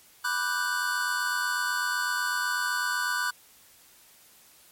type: chord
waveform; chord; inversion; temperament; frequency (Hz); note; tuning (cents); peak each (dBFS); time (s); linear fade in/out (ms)
square; G major seventh; first; equal; 987.8 / 1174.7 / 1480 / 1568; B5 / D6 / F#6 / G6; 0 / 0 / 0 / 0; -35 / -35 / -29 / -34; 0.24-3.31; 10
effects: white hiss -56 dBFS RMS until 4.71 s + MP3 64 kbps